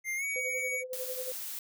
square tone with pitch glide, 2100 to 2251 Hz, C7 to C#7, +6 to +26 cents, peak -32 dBFS, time 0.04-0.84 s, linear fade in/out 50 ms, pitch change +120 cents, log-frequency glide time 0.16-0.24 s
sine tone with tremolo, 510 Hz, C5, 44 cents flat, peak -34 dBFS, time 0.36-1.32 s, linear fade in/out 0 ms, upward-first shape sine, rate 11 Hz, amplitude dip 75%
blue noise, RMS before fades -39 dBFS, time 0.93-1.59 s, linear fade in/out 2 ms
effects none

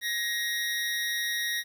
25% pulse tone with amplitude modulation, 1883 Hz, A#6, 17 cents sharp, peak -22 dBFS, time 0.01-1.64 s, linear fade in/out 50 ms, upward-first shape sine, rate 212 Hz, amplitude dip 50%, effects 10-bit

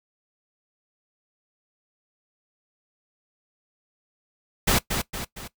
pink noise with echo, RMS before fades -20 dBFS, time 4.67-4.79 s, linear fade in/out 10 ms, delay 230 ms, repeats 3, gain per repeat -6 dB, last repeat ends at 5.48 s, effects noise-tail reverb RT60 0.1 s tail -18 dB re dry

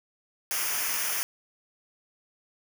white noise with comb filter, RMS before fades -29 dBFS, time 0.51-1.23 s, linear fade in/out 0 ms, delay 0.25 ms, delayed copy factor -0.75, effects none

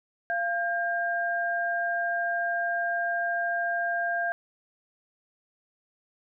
sine tone pair together, 690 / 1603.6 Hz, F5 / G6, -21 / +39 cents, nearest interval octave + minor third, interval 1460 cents, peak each -28 dBFS, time 0.3-4.32 s, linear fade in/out 0 ms, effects none

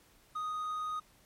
triangle tone, 1244.5 Hz, D#6, in tune, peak -32 dBFS, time 0.35-1 s, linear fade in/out 10 ms, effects pink hiss -64 dBFS RMS until 1.25 s + MP3 64 kbps

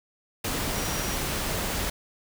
sine tone in noise, 5720 Hz, F8, 41 cents sharp, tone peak -38 dBFS, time 0.75-1.16 s, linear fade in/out 5 ms, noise pink, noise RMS -29 dBFS, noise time 0.44-1.9 s, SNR -12 dB, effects none

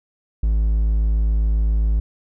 triangle tone, 53.7 Hz, A1, 41 cents flat, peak -13 dBFS, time 0.43-2 s, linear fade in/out 5 ms, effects none

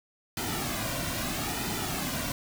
pink noise with flanger, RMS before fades -32 dBFS, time 0.37-2.32 s, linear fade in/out 2 ms, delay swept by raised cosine 1.8 to 2.38 ms, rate 0.77 Hz, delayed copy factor -0.65, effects none

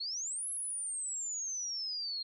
sine exponential two-way sweep, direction up then down, 4186 to 11020 to 4187 Hz, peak -35 dBFS, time 0-2.23 s, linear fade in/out 10 ms, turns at 0.49 s, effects none

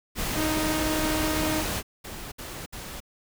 pink noise, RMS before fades -29 dBFS, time 0.15-1.83 s, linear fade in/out 50 ms
sawtooth tone, 311.1 Hz, D#4, in tune, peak -22 dBFS, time 0.34-1.64 s, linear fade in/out 50 ms
pink noise bursts, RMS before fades -38 dBFS, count 3, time 2.04-3.004 s, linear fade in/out 10 ms, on 280 ms, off 62 ms
effects none

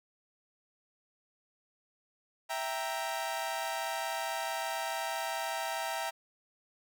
sawtooth chord, E diminished, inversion none, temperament equal, 659.3 / 784 / 932.3 Hz, E5 / G5 / Bb5, 0 / 0 / 0 cents, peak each -34 dBFS, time 2.49-6.11 s, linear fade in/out 20 ms, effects none

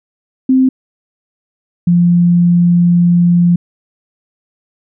sine tone pair in turn, 260.7 / 174 Hz, C4 / F3, -6 / -6 cents, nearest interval perfect fifth, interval 700 cents, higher first, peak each -6 dBFS, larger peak neither, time 0.49-0.69 / 1.87-3.56 s, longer second, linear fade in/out 5 ms, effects none

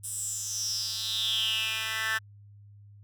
10% pulse tone with high-pass filter sweep, 220.7 Hz, A3, 5 cents sharp, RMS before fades -31 dBFS, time 0.03-2.19 s, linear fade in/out 20 ms, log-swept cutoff 9100 to 1700 Hz, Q 7, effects added 102 Hz sine -49 dBFS peak until 3.03 s

